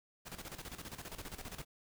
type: noise with tremolo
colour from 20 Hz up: pink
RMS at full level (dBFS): -45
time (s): 0.25-1.65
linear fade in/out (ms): 20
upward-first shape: square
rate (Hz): 15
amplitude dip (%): 70
effects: none